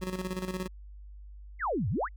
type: tone with tremolo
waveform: 25% pulse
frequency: 185 Hz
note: F#3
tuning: in tune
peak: -27 dBFS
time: 0.01-0.68 s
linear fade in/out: 20 ms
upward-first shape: square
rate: 17 Hz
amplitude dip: 65%
type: exponential two-way sweep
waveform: sine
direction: down then up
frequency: 2217 to 84.7 to 2217 Hz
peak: -27 dBFS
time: 1.59-2.09 s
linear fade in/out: 50 ms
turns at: 1.89 s
effects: added 50 Hz sine -44 dBFS peak until 2.16 s